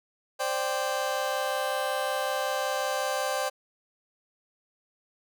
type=chord; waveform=30% pulse; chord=C suspended second; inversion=none; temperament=just; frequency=523.3 / 588.7 / 784.9 Hz; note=C5 / D5 / G5; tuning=0 / +4 / +2 cents; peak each=-29 dBFS; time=0.39-3.5 s; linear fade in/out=20 ms; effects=none